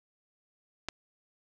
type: clicks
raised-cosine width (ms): 0.2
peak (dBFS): -16 / -23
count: 2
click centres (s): 0.886 / 0.889
effects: none